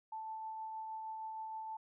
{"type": "tone with tremolo", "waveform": "sine", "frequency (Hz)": 880, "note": "A5", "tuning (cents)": 0, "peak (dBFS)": -40, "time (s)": [0.12, 1.77], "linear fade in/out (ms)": 5, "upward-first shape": "triangle", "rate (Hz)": 6.4, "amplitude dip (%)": 25, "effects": []}